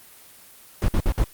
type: noise bursts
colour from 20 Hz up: brown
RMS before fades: -19 dBFS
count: 4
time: 0.82-1.241 s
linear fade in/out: 2 ms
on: 64 ms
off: 55 ms
effects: white hiss -48 dBFS RMS until 1.33 s + Opus 24 kbps